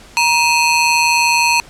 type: ring-modulated tone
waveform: sawtooth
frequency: 1729 Hz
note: A6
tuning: 31 cents flat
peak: -4 dBFS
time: 0.17-1.6 s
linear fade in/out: 0 ms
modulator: 785 Hz
effects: pink hiss -41 dBFS RMS until 1.69 s + low-pass 9000 Hz 12 dB/octave

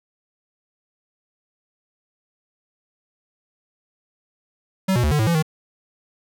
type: tone with pitch steps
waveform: square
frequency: 190.3 / 122 / 74.7 / 149 / 109.6 / 169.4 / 156.9 Hz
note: F#3 / B2 / D2 / D3 / A2 / E3 / D#3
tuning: +49 / -21 / +30 / +25 / -6 / +48 / +15 cents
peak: -17 dBFS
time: 4.88-5.426 s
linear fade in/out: 10 ms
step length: 78 ms
effects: none

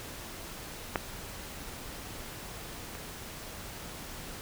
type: clicks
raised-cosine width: 0.5 ms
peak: -12 / -28 dBFS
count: 2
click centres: 0.958 / 2.952 s
effects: pink hiss -43 dBFS RMS until 4.41 s

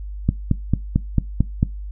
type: click train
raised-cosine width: 5 ms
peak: -3 dBFS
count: 7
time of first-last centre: 0.29-1.629 s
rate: 4.48 Hz
effects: noise-tail reverb RT60 0.2 s tail -20 dB re dry + added 50 Hz sine -28 dBFS peak until 1.91 s

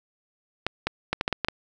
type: clicks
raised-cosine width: 0.3 ms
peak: -8 dBFS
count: 8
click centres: 0.666 / 0.87 / 1.13 / 1.211 / 1.279 / 1.327 / 1.447 / 1.485 s
effects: none

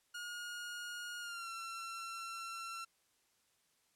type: tone with pitch glide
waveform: sawtooth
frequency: 1433 to 1352.6 Hz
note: F6 to E6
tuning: +44 to +44 cents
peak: -39 dBFS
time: 0.14-2.85 s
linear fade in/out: 10 ms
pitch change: -100 cents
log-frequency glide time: 1.2-1.5 s
effects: white hiss -75 dBFS RMS until 3.95 s + low-pass 11000 Hz 12 dB/octave

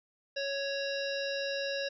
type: harmonic tone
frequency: 554.4 Hz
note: C#5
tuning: in tune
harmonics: 1 / 3 / 5 / 7 / 9 / 10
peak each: -34 / -39 / -41 / -42 / -44 / -44 dBFS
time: 0.36-1.89 s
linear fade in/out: 10 ms
effects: none

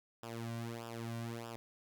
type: tone with flanger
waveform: sawtooth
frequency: 116 Hz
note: A#2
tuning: 8 cents flat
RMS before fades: -43 dBFS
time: 0.23-1.56 s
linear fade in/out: 0 ms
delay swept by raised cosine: 0.47 to 2.37 ms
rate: 1.6 Hz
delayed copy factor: -0.8
effects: none

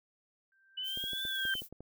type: tone with exponential growth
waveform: sine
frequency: 1568 Hz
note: G6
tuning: in tune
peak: -29 dBFS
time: 0.52-1.54 s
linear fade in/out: 1 ms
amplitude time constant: 220 ms
type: linear two-way sweep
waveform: sine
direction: up then down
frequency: 2960 to 3525 to 3016 Hz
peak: -35 dBFS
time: 0.77-1.61 s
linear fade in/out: 10 ms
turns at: 1.25 s
type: noise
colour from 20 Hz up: violet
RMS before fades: -47 dBFS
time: 0.83-1.69 s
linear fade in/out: 50 ms
type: clicks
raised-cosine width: 2 ms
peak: -33 dBFS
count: 9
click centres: 0.974 / 1.04 / 1.133 / 1.252 / 1.453 / 1.553 / 1.62 / 1.726 / 1.806 s
effects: none

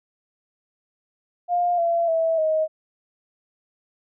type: tone with pitch steps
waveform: sine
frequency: 705 / 678.6 / 653.2 / 628.8 Hz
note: F5 / F5 / E5 / D#5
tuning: +16 / -50 / -16 / +18 cents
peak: -18 dBFS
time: 1.48-2.68 s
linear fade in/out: 50 ms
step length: 300 ms
effects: none

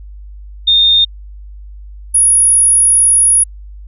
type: tone pair in turn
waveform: sine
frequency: 3653 / 10371 Hz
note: A#7 / E9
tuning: -36 / -29 cents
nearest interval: octave + tritone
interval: 1807 cents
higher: second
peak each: -6 dBFS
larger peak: neither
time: 0.67-1.05 / 2.14-3.44 s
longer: second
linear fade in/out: 10 ms
effects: added 50 Hz sine -29 dBFS peak until 3.87 s

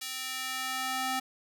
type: tone with high-pass filter sweep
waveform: square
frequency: 260 Hz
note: C4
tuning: 11 cents flat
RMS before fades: -34 dBFS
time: 0.01-1.2 s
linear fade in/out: 10 ms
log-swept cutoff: 3200 to 640 Hz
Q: 0.81
effects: none

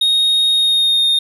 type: tone with pitch glide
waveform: triangle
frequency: 3729 to 3680 Hz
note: A#7 to A#7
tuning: 0 to -23 cents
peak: -10 dBFS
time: 0.01-1.19 s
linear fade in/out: 5 ms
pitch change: -23 cents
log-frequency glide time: 0.52-1.08 s
effects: none

